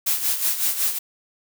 blue noise with tremolo, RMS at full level -20 dBFS, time 0.06-0.99 s, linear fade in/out 10 ms, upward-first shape sine, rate 5.4 Hz, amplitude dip 65%, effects none

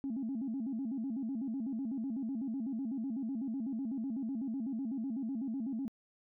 sine tone with vibrato, 246.9 Hz, B3, in tune, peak -33 dBFS, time 0.04-5.88 s, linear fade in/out 0 ms, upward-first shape square, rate 8 Hz, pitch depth 180 cents each way, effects tanh soft clip ceiling -30 dBFS

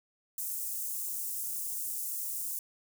white high-pass noise, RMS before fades -36 dBFS, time 0.38-2.59 s, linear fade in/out 2 ms, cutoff 7400 Hz, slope 24 dB/octave, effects none

